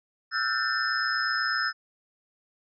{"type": "tone cluster", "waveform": "sine", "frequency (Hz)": [1321, 1449, 1569, 1787, 5140], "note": ["E6", "F#6", "G6", "A6", "E8"], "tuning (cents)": [3, -37, 1, 26, -45], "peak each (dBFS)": -31, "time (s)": [0.31, 1.73], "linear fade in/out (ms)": 50, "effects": []}